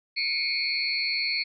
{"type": "tone cluster", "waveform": "sine", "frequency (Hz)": [2181, 2340, 2479, 4222, 4442], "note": ["C#7", "D7", "D#7", "C8", "C#8"], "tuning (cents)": [-29, -7, -7, 15, 3], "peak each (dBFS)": [-30, -34, -36, -31, -29], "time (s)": [0.16, 1.44], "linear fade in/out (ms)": 20, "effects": []}